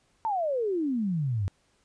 sine exponential sweep, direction down, 921 to 90.8 Hz, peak -25 dBFS, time 0.25-1.48 s, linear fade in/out 0 ms, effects pink hiss -68 dBFS RMS until 1.84 s + resampled to 22050 Hz

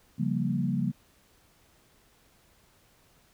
sine chord, G half-diminished seventh, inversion second, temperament equal, 138.59 / 174.61 / 196 / 233.1 Hz, Db3 / F3 / G3 / Bb3, 0 / 0 / 0 / 0 cents, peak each -31 dBFS, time 0.18-0.92 s, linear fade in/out 20 ms, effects pink hiss -63 dBFS RMS until 3.33 s

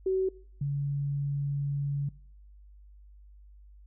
sine tone pair in turn, 378.2 / 141.66 Hz, F#4 / C#3, +38 / +38 cents, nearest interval octave + perfect fourth, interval 1700 cents, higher first, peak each -24 / -27 dBFS, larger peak first, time 0.06-0.29 / 0.61-2.09 s, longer second, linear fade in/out 5 ms, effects noise-tail reverb RT60 0.6 s tail -22 dB re dry + added 50 Hz sine -50 dBFS peak until 3.86 s

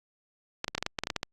clicks, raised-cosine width 0.2 ms, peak -12 dBFS, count 12, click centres 0.644 / 0.681 / 0.75 / 0.78 / 0.826 / 0.864 / 0.988 / 1.036 / 1.071 / 1.102 / 1.163 / 1.231 s, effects Opus 48 kbps

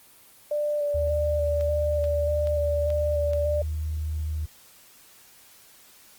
sine tone with vibrato, 587.3 Hz, D5, in tune, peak -23 dBFS, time 0.51-3.62 s, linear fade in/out 5 ms, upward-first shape square, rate 1.7 Hz, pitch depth 15 cents each way
sine tone, 77.2 Hz, D#2, 13 cents flat, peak -26 dBFS, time 0.94-4.46 s, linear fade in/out 10 ms
click train, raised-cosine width 0.2 ms, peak -25 dBFS, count 5, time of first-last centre 1.61-3.334 s, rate 2.32 Hz
effects white hiss -53 dBFS RMS until 6.18 s + Opus 24 kbps

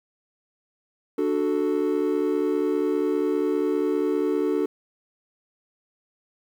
triangle chord, D major, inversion none, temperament equal with one note detuned, 295 / 370 / 440 Hz, D4 / F#4 / A4, +8 / 0 / 0 cents, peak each -23 dBFS, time 1.18-4.66 s, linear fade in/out 5 ms, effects tanh soft clip ceiling -11 dBFS + 9-bit

